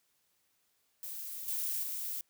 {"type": "noise with level steps", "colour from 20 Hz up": "violet", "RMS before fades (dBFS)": [-42, -35, -38], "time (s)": [1.03, 2.21], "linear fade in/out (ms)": 2, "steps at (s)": [1.48, 1.83], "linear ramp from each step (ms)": 2, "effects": ["white hiss -75 dBFS RMS until 2.29 s"]}